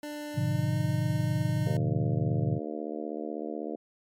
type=tone with pitch glide; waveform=25% pulse; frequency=296.7 to 306.3 Hz; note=D4 to D#4; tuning=+18 to -27 cents; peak=-32 dBFS; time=0.03-1.77 s; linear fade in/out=2 ms; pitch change=+55 cents; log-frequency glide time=0.35-0.74 s
type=chord; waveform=sine; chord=G# diminished seventh; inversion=none; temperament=equal; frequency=103.83 / 123.47 / 146.83 / 174.61 Hz; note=G#2 / B2 / D3 / F3; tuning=0 / 0 / 0 / 0 cents; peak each=-32 / -29 / -30 / -33 dBFS; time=0.34-2.6 s; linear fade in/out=50 ms
type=harmonic tone; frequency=76.1 Hz; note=D#2; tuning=38 cents flat; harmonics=3 / 4 / 5 / 6 / 7 / 8 / 9; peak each=-40 / -37 / -40 / -39 / -42 / -44 / -43 dBFS; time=1.66-3.76 s; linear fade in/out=5 ms
effects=MP3 96 kbps